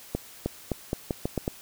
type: accelerating click train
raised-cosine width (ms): 2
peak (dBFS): -13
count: 8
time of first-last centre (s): 0.15-1.479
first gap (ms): 310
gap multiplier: 0.83
effects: white hiss -48 dBFS RMS until 1.61 s